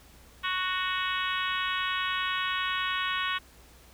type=harmonic tone with a mistuned harmonic; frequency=370 Hz; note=F#4; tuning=in tune; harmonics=3 / 4 / 5 / 6 / 7 / 8 / 9 / 10; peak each=-32 / -34 / -35 / -39 / -37 / -37 / -37 / -41 dBFS; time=0.43-3.39 s; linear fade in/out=20 ms; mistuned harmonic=10; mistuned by=+36 cents; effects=added 60 Hz sine -56 dBFS peak until 3.93 s + pink hiss -56 dBFS RMS until 3.93 s